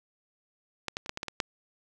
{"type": "clicks", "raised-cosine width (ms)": 0.2, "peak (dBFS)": [-14, -15, -24, -14, -17, -16, -18, -9], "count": 8, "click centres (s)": [0.883, 0.969, 1.061, 1.094, 1.174, 1.231, 1.283, 1.402], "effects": []}